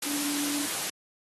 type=tone in noise; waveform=sine; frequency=288.7 Hz; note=D4; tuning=30 cents flat; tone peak=-31 dBFS; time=0.06-0.66 s; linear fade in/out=5 ms; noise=white; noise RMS=-31 dBFS; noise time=0.02-0.9 s; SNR=-3 dB; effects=high-pass 150 Hz 12 dB/octave + AAC 32 kbps